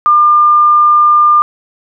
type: tone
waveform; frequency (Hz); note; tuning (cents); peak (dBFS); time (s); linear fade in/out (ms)
sine; 1200; D6; +37; -4; 0.06-1.42; 0
effects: none